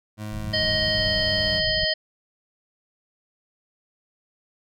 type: tone with pitch glide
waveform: 25% pulse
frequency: 106.4 to 98.13 Hz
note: G#2 to G2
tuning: +42 to +2 cents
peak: -27 dBFS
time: 0.17-1.62 s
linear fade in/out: 50 ms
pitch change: -140 cents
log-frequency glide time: 0.88-1.08 s
type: low-pass noise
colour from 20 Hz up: pink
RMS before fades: -33 dBFS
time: 0.32-1.85 s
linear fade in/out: 5 ms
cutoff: 190 Hz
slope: 96 dB/octave
type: harmonic tone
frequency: 625 Hz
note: D#5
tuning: 8 cents sharp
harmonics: 1 / 3 / 5 / 7 / 8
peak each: -27 / -27 / -27 / -27 / -27 dBFS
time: 0.53-1.94 s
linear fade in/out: 10 ms
effects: none